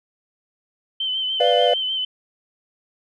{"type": "tone with vibrato", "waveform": "sine", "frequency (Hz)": 3071, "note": "G7", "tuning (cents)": -36, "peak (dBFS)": -21, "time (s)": [1, 2.05], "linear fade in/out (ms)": 5, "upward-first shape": "sine", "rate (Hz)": 6.7, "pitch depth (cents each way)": 37}
{"type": "chord", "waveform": "triangle", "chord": "B diminished", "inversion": "none", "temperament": "equal", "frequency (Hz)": [493.9, 587.3, 698.5], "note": ["B4", "D5", "F5"], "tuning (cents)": [0, 0, 0], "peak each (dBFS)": [-17, -18, -17], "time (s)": [1.4, 1.74], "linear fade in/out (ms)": 5}
{"effects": []}